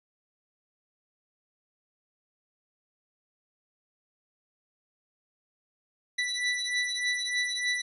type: beating tone pair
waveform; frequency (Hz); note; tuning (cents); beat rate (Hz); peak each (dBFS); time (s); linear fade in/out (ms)
25% pulse; 1970 / 1973.3; B6 / B6; -5 / -2; 3.3; -27; 6.18-7.82; 10
effects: resampled to 24000 Hz